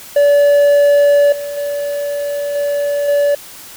triangle tone with level steps, 575 Hz, D5, 37 cents flat, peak -5 / -19 / -15 / -12 / -8 dBFS, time 0.16-3.35 s, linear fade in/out 5 ms, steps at 1.32 / 1.57 / 2.55 / 3.08 s, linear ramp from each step 5 ms, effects white hiss -35 dBFS RMS until 3.76 s

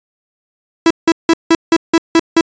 45% pulse tone bursts, 330 Hz, E4, 2 cents sharp, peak -6 dBFS, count 8, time 0.86-2.41 s, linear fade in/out 2 ms, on 45 ms, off 170 ms, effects resampled to 16000 Hz

